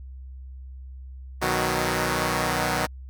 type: chord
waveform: 5% pulse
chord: B major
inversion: none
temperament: equal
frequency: 123.47 / 155.56 / 185 Hz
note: B2 / D#3 / F#3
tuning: 0 / 0 / 0 cents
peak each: -16 dBFS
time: 1.41-2.87 s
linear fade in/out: 20 ms
effects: added 65 Hz sine -37 dBFS peak until 3.09 s